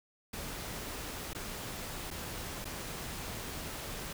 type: noise with dropouts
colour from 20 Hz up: pink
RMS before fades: -41 dBFS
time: 0.33-4.13 s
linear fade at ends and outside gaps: 5 ms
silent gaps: 1.334-1.348 / 2.105-2.11 / 2.645-2.653 s
effects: none

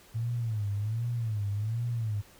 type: tone with vibrato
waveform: sine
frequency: 110 Hz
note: A2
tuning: in tune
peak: -28 dBFS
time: 0.14-2.22 s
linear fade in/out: 20 ms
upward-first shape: sine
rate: 1.3 Hz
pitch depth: 150 cents each way
effects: pink hiss -56 dBFS RMS until 2.39 s

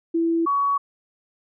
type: tone pair in turn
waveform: sine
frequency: 332.2 / 1124.8 Hz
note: E4 / C#6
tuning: +13 / +25 cents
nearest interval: octave + major sixth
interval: 2112 cents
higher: second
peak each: -18 dBFS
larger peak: neither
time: 0.14-0.46 / 0.46-0.78 s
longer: neither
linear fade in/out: 10 ms
effects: none

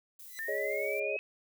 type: noise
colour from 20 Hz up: violet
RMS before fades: -49 dBFS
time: 0.19-1 s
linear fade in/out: 5 ms
type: tone with exponential growth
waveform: 15% pulse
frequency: 2000 Hz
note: B6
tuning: 21 cents sharp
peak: -35 dBFS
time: 0.24-0.39 s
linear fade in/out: 2 ms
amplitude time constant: 32 ms
type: linear sweep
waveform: sine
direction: up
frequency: 1772 to 2573 Hz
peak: -35 dBFS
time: 0.39-1.19 s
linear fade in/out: 0 ms
type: chord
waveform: sine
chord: Ab suspended fourth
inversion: none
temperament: equal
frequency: 415.3 / 554.4 / 622.3 Hz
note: Ab4 / Db5 / Eb5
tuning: 0 / 0 / 0 cents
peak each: -36 dBFS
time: 0.48-1.17 s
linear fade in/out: 5 ms
effects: none

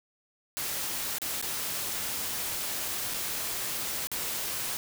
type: noise with dropouts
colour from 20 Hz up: white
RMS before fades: -33 dBFS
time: 0.57-4.77 s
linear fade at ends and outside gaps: 0 ms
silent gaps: 1.184-1.218 / 1.414-1.425 / 3.138-3.142 / 4.071-4.116 s
effects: none

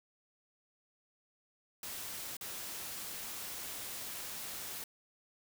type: noise with dropouts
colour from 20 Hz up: white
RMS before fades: -43 dBFS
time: 1.83-4.84 s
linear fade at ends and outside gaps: 2 ms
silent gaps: 2.368-2.41 s
effects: none

